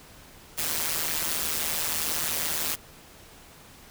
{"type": "noise with amplitude modulation", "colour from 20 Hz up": "white", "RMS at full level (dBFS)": -25, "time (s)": [0.57, 2.76], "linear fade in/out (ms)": 20, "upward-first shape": "sine", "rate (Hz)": 157, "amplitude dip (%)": 80, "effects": ["pink hiss -50 dBFS RMS until 3.9 s"]}